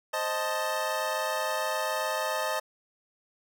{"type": "chord", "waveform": "25% pulse", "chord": "A diminished", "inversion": "first", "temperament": "equal", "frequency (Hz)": [523.3, 622.3, 880], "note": ["C5", "Eb5", "A5"], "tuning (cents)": [0, 0, 0], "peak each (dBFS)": [-31, -27, -29], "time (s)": [0.13, 2.6], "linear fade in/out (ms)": 10, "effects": []}